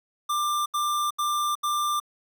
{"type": "tone bursts", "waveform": "square", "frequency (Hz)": 1188, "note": "D6", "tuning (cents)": 20, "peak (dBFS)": -24, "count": 4, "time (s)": [0.29, 2.001], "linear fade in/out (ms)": 10, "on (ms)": 370, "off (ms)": 77, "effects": []}